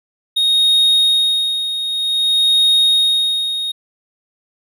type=tone with tremolo; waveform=triangle; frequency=3729 Hz; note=A#7; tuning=in tune; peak=-8 dBFS; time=0.36-3.72 s; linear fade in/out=10 ms; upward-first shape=sine; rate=0.53 Hz; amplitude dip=65%; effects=none